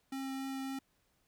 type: tone with vibrato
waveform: square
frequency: 268.1 Hz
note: C4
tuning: 42 cents sharp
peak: -38 dBFS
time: 0.12-0.79 s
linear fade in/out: 5 ms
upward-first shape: triangle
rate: 3.6 Hz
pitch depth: 8 cents each way
effects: pink hiss -75 dBFS RMS until 1.27 s